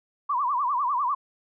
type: tone with vibrato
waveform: sine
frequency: 1062 Hz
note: C6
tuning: 25 cents sharp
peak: -22 dBFS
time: 0.29-1.15 s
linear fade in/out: 10 ms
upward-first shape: triangle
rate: 10 Hz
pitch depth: 230 cents each way
effects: none

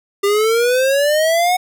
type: exponential sweep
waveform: square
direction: up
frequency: 396.8 to 740 Hz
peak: -13 dBFS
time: 0.23-1.57 s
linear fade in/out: 10 ms
effects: none

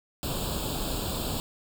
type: noise with comb filter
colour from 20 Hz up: pink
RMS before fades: -31 dBFS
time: 0.23-1.4 s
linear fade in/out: 0 ms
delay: 0.25 ms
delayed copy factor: +0.9
effects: none

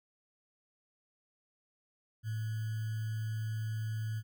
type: tone with sample-and-hold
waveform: sine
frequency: 110 Hz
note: A2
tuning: in tune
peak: -33 dBFS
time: 2.23-4.23 s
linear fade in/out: 50 ms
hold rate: 1575 Hz
effects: none

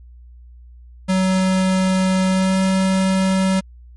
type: tone with pitch glide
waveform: square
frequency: 187.7 to 189.77 Hz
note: F#3 to F#3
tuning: +25 to +44 cents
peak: -15 dBFS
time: 1.08-3.61 s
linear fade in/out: 20 ms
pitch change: +19 cents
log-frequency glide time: 2.28-2.59 s
effects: added 60 Hz sine -39 dBFS peak until 3.96 s + MP3 48 kbps

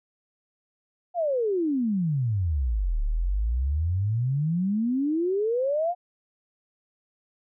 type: exponential two-way sweep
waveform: sine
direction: down then up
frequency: 728 to 35.09 to 728 Hz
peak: -22 dBFS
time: 1.14-5.95 s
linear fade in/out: 50 ms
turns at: 3.02 s
effects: none

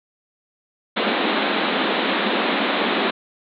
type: band-pass noise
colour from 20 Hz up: pink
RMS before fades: -21 dBFS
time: 0.96-3.11 s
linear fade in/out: 10 ms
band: 190 to 4000 Hz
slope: 96 dB/octave
effects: none

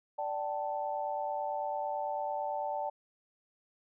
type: chord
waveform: sine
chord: D suspended fourth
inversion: none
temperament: equal with one note detuned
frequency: 587.3 / 771 / 880 Hz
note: D5 / G5 / A5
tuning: 0 / -29 / 0 cents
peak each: -37 / -37 / -36 dBFS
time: 0.18-2.9 s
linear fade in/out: 10 ms
effects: none

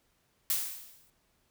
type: noise with exponential decay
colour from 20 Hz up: blue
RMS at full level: -27 dBFS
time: 0.5-1.1 s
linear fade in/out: 1 ms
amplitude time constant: 130 ms
effects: pink hiss -72 dBFS RMS until 1.5 s

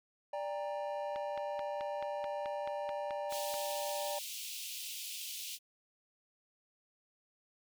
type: chord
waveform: triangle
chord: G minor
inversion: second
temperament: equal with one note detuned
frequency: 587.3 / 800.9 / 932.3 Hz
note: D5 / G5 / Bb5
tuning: 0 / +37 / 0 cents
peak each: -36 / -40 / -42 dBFS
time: 0.33-4.19 s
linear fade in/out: 5 ms
type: click train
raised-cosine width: 0.3 ms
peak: -29 dBFS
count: 12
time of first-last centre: 1.16-3.541 s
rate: 4.62 Hz
type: high-pass noise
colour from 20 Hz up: pink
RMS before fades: -43 dBFS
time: 3.29-5.59 s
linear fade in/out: 50 ms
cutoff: 2600 Hz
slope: 48 dB/octave
effects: none

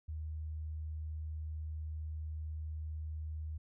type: tone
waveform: sine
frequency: 77.78 Hz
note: D#2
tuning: in tune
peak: -38 dBFS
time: 0.08-3.58 s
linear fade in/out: 10 ms
effects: none

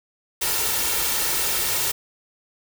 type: noise with comb filter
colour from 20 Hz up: white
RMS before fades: -23 dBFS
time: 0.41-1.92 s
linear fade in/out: 10 ms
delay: 2.2 ms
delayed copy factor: +0.5
effects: none

